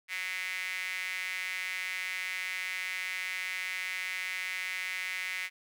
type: tone with high-pass filter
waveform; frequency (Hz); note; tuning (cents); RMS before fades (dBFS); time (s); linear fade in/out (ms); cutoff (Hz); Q
sawtooth; 185; F#3; 0; -36; 0.08-5.5; 50; 2100; 6.1
effects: none